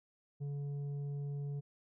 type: tone with tanh clipping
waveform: triangle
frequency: 142.7 Hz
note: D3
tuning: 49 cents flat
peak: -38 dBFS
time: 0.4-1.61 s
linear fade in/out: 20 ms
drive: 10 dB
effects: none